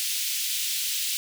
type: high-pass noise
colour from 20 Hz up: pink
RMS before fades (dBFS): -28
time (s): 0-1.17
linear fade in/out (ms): 0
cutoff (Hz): 2800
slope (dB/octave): 24
effects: none